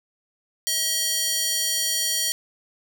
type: tone with high-pass filter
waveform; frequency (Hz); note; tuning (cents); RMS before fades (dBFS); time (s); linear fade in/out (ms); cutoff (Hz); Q
square; 638; D#5; +43; -24; 0.67-2.32; 0; 4400; 1.1
effects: none

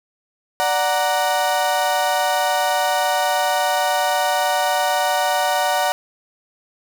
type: chord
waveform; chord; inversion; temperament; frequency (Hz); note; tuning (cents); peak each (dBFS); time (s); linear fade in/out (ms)
35% pulse; D augmented; none; equal; 587.3 / 740 / 932.3; D5 / F#5 / A#5; 0 / 0 / 0; -21 / -18 / -21; 0.6-5.92; 0
effects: none

